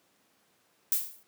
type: noise with exponential decay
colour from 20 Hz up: violet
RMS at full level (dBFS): -23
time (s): 0.92-1.23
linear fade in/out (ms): 0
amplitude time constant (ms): 67
effects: pink hiss -68 dBFS RMS until 1.27 s + high-pass 200 Hz 12 dB/octave